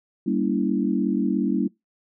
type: chord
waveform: sine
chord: G diminished seventh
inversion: none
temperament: equal with one note detuned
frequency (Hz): 196 / 233.1 / 283.7 / 329.6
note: G3 / Bb3 / Db4 / Fb4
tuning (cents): 0 / 0 / +40 / 0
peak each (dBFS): -25 / -25 / -25 / -27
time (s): 0.26-1.68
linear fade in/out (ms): 10
effects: noise-tail reverb RT60 0.2 s tail -24 dB re dry